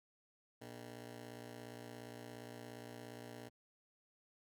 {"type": "ring-modulated tone", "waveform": "15% pulse", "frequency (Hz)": 180, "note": "F#3", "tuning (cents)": -47, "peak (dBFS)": -40, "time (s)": [0.61, 3.49], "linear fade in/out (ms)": 10, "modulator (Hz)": 61.4, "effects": ["Opus 48 kbps"]}